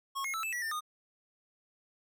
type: tone with pitch steps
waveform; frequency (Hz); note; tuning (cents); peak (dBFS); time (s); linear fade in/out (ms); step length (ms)
square; 1093 / 2157 / 1316 / 2630 / 1939 / 1798 / 1229; C#6 / C#7 / E6 / E7 / B6 / A6 / D#6; -25 / -48 / -3 / -5 / -32 / +37 / -22; -34; 0.15-0.808; 20; 94
effects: none